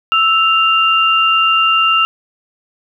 sine tone pair together, 1316 / 2789 Hz, E6 / F7, -3 / -3 cents, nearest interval octave + minor second, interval 1300 cents, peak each -12 dBFS, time 0.12-2.05 s, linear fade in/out 0 ms, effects none

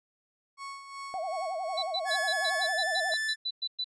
35% pulse tone with tremolo, 1105 Hz, C#6, 6 cents flat, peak -36 dBFS, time 0.57-2.73 s, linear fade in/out 50 ms, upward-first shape sine, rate 2.7 Hz, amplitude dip 60%
sine tone with vibrato, 698.5 Hz, F5, in tune, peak -31 dBFS, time 1.14-3.14 s, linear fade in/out 0 ms, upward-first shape sine, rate 11 Hz, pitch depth 180 cents each way
sine tone bursts, 3985 Hz, B7, 15 cents sharp, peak -29 dBFS, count 13, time 1.77-3.844 s, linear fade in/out 10 ms, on 58 ms, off 110 ms
45% pulse tone with pitch glide, 1710 to 1755 Hz, A6 to A6, -50 to -5 cents, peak -29 dBFS, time 2.05-3.36 s, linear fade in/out 50 ms, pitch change +45 cents, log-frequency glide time 2.4-2.86 s
effects resampled to 22050 Hz

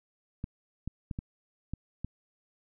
clicks, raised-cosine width 5 ms, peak -22 dBFS, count 6, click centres 0.441 / 0.876 / 1.112 / 1.189 / 1.736 / 2.046 s, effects none

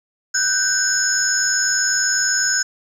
sine tone cluster, 1492 / 1572 / 5220 / 6640 / 6940 Hz, F#6 / G6 / E8 / G#8 / A8, +14 / +4 / -18 / -1 / -25 cents, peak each -22 dBFS, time 0.34-2.63 s, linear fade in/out 10 ms, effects tanh soft clip ceiling -7 dBFS + 8-bit

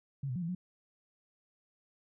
sine tone with pitch steps, 138.2 / 125.1 / 179.7 / 166.1 / 181.2 Hz, C#3 / B2 / F3 / E3 / F#3, -5 / +23 / +50 / +13 / -36 cents, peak -33 dBFS, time 0.23-0.55 s, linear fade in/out 5 ms, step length 64 ms, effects none

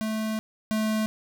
square tone pair in turn, 218.2 / 217.1 Hz, A3 / A3, -14 / -23 cents, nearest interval unison, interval 9 cents, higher first, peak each -27 / -24 dBFS, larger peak second, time 0.01-0.39 / 0.71-1.06 s, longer first, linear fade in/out 0 ms, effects none

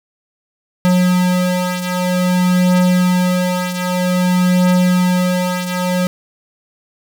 square beating tone pair, 180.8 / 181.32 Hz, F#3 / F#3, -40 / -35 cents, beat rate 0.52 Hz, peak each -14 / -19 dBFS, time 0.85-6.07 s, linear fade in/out 0 ms, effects none

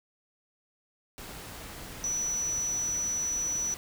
sine tone in noise, 5920 Hz, F#8, in tune, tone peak -28 dBFS, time 2.04-3.74 s, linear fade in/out 0 ms, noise pink, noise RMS -43 dBFS, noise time 1.18-3.77 s, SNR +12 dB, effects none

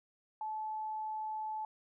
sine tone, 866 Hz, A5, 28 cents flat, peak -36 dBFS, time 0.41-1.65 s, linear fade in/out 2 ms, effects none

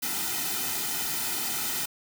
white noise with comb filter, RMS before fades -30 dBFS, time 0.02-1.86 s, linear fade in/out 10 ms, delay 1.8 ms, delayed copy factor -0.9, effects none

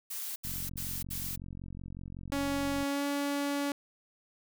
blue noise bursts, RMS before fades -38 dBFS, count 4, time 0.1-1.362 s, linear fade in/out 10 ms, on 260 ms, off 74 ms
click train, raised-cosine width 5 ms, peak -31 dBFS, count 109, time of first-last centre 0.45-2.829 s, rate 45.4 Hz
sawtooth tone with pitch glide, 280 to 284.2 Hz, C#4 to C#4, +18 to +43 cents, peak -26 dBFS, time 2.32-3.72 s, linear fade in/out 2 ms, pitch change +25 cents, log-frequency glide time 2.87-3.05 s
effects none

